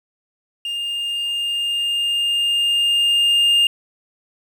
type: tone with level ramp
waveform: triangle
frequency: 2815 Hz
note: F7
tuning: 13 cents sharp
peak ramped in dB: -21 to -10 dBFS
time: 0.65-3.67 s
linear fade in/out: 2 ms
effects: 8-bit